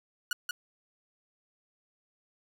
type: tone with echo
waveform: sawtooth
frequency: 1457 Hz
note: F#6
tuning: 27 cents flat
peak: -25 dBFS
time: 0.31-0.33 s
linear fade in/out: 2 ms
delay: 180 ms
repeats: 1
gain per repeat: -3 dB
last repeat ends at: 0.51 s
effects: none